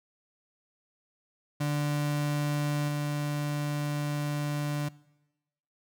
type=tone with level steps; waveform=35% pulse; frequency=146.83 Hz; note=D3; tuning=in tune; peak=-25 / -27 dBFS; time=1.6-4.89 s; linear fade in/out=10 ms; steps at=2.88 s; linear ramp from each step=5 ms; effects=noise-tail reverb RT60 1.0 s tail -22 dB re dry